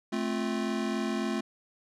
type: chord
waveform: square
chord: F major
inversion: first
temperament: just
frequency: 218.3 / 261.9 / 349.2 Hz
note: A3 / C4 / F4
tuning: -13 / +2 / 0 cents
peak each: -32 / -35 / -35 dBFS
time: 0.12-1.41 s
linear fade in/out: 10 ms
effects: low-pass 7000 Hz 12 dB/octave